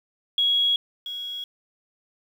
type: tone with echo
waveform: sine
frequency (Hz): 3322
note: G#7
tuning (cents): 0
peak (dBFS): -18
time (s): 0.38-0.76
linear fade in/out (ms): 2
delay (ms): 680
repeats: 1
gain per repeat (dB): -12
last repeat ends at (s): 1.44
effects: 8-bit